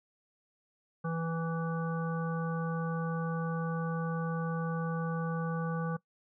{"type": "harmonic tone", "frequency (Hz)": 164.81, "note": "E3", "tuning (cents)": 0, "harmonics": [1, 3, 5, 7, 9], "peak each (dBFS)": [-32, -39, -44, -41, -44], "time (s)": [1.04, 5.97], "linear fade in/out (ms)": 10, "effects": ["noise-tail reverb RT60 0.1 s tail -20 dB re dry"]}